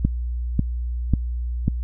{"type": "click train", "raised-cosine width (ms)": 5, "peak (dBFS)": -5, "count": 4, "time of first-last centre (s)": [0.05, 1.68], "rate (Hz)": 1.84, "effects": ["added 60 Hz sine -23 dBFS peak until 1.83 s"]}